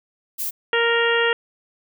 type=noise; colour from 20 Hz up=violet; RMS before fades=-26 dBFS; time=0.38-0.51 s; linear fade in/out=20 ms
type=harmonic tone; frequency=466.2 Hz; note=A#4; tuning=in tune; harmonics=1 / 2 / 3 / 4 / 5 / 6 / 7; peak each=-20 / -27 / -24 / -22 / -33 / -25 / -30 dBFS; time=0.73-1.33 s; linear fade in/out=2 ms
effects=none